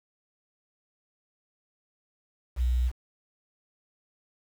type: tone with quantisation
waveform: sine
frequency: 61.74 Hz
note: B1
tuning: in tune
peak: -22 dBFS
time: 2.56-2.92 s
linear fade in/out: 50 ms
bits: 8
effects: none